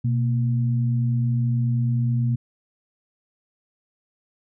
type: tone pair together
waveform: sine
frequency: 123 / 232.2 Hz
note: B2 / A#3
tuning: -7 / -7 cents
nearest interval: major seventh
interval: 1100 cents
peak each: -19 / -28 dBFS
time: 0.04-2.36 s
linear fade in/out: 10 ms
effects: none